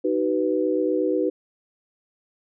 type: chord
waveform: sine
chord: B major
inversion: first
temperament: equal with one note detuned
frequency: 311.1 / 379.5 / 493.9 Hz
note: D#4 / F#4 / B4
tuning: 0 / +44 / 0 cents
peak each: -24 dBFS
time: 0.04-1.3 s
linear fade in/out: 10 ms
effects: none